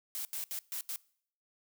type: noise bursts at uneven times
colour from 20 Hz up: blue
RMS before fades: -38 dBFS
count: 5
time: 0.15-0.25 / 0.33-0.44 / 0.51-0.59 / 0.72-0.81 / 0.89-0.96 s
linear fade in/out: 0 ms
effects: noise-tail reverb RT60 0.6 s tail -23 dB re dry